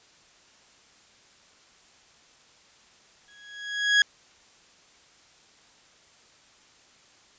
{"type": "tone with exponential growth", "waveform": "30% pulse", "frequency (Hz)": 1661.2, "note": "G#6", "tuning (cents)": 0, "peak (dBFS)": -12, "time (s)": [3.28, 4.02], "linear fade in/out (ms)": 2, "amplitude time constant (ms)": 160, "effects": ["white hiss -57 dBFS RMS until 7.38 s", "resampled to 16000 Hz"]}